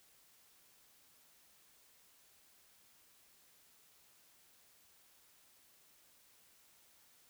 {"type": "silence", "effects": ["white hiss -67 dBFS RMS until 7.29 s"]}